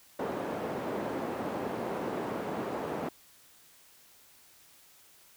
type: band-pass noise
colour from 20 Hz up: white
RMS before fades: -35 dBFS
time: 0.19-3.09 s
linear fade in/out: 5 ms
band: 190 to 620 Hz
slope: 12 dB/octave
effects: white hiss -59 dBFS RMS until 5.36 s